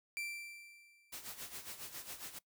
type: tone with exponential decay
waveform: 40% pulse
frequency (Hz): 2349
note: D7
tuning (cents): 0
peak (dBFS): -37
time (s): 0.17-1.32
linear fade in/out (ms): 0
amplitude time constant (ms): 250
type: noise with tremolo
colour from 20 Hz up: white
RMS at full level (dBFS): -45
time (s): 1.12-2.39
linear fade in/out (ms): 10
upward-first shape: sine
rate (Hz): 7.3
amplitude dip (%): 70
effects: noise-tail reverb RT60 0.1 s tail -20 dB re dry